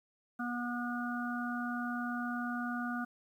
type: harmonic tone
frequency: 242.1 Hz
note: B3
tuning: 34 cents flat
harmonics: 1 / 3 / 5 / 6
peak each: -36 / -43 / -43 / -40 dBFS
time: 0.39-3.05 s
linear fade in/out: 10 ms
effects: 11-bit